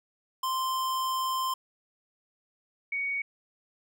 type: tone pair in turn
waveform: square / sine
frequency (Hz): 1043 / 2238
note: C6 / C#7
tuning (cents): -6 / +16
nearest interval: octave + minor second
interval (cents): 1322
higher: second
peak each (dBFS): -28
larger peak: neither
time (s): 0.43-1.54 / 2.92-3.22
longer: first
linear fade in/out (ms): 5
effects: none